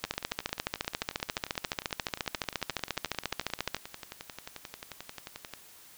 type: two click trains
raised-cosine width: 0.2 ms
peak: -22 / -12 dBFS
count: 63 / 54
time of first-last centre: 0.05-5.537 / 0.04-3.746 s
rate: 11.3 / 14.3 Hz
effects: white hiss -54 dBFS RMS until 5.97 s